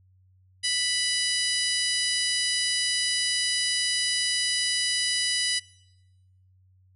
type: harmonic tone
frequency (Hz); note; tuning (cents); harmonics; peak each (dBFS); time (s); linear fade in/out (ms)
987.8; B5; 0; 2 / 3 / 4 / 5 / 6 / 7 / 8 / 9 / 10; -32 / -30 / -32 / -28 / -36 / -40 / -42 / -35 / -32; 0.63-5.6; 20
effects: noise-tail reverb RT60 1.0 s tail -23 dB re dry + added 93 Hz sine -57 dBFS peak until 6.95 s